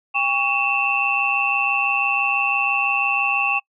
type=tone cluster; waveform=sine; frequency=803 / 1120 / 2583 / 2709 Hz; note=G5 / C#6 / E7 / E7; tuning=+41 / +18 / -36 / +47 cents; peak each=-25 / -25 / -23 / -21 dBFS; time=0.14-3.6 s; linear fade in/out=20 ms; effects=noise-tail reverb RT60 0.1 s tail -26 dB re dry